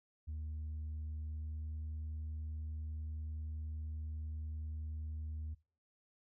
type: tone with pitch glide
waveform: sine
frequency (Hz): 77.1 to 77.59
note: D#2 to D#2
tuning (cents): -15 to -4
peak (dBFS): -37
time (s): 0.27-5.55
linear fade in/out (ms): 20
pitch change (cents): +11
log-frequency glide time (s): 1.24-1.71
effects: noise-tail reverb RT60 0.4 s tail -24 dB re dry + tanh soft clip ceiling -38 dBFS